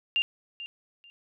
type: tone with echo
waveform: sine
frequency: 2794 Hz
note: F7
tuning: in tune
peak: -22 dBFS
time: 0.16-0.22 s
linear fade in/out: 0 ms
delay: 440 ms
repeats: 2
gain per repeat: -14 dB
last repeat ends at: 1.1 s
effects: none